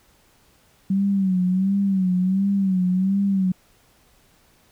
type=tone with vibrato; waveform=sine; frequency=190.1 Hz; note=F#3; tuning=47 cents sharp; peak=-17 dBFS; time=0.9-3.52 s; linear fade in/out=5 ms; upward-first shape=sine; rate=1.4 Hz; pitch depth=82 cents each way; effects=pink hiss -58 dBFS RMS until 4.71 s